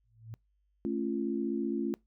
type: tone with exponential growth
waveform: sine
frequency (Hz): 112.4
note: A2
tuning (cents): +37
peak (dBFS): -37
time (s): 0.04-0.34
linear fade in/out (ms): 0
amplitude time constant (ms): 65
type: chord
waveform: sine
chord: A augmented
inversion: none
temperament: just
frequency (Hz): 220 / 275 / 343.8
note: A3 / C#4 / E#4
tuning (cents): 0 / -14 / -27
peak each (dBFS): -34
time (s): 0.85-1.94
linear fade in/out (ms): 0
effects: noise-tail reverb RT60 0.2 s tail -25 dB re dry + added 50 Hz sine -70 dBFS peak until 2.06 s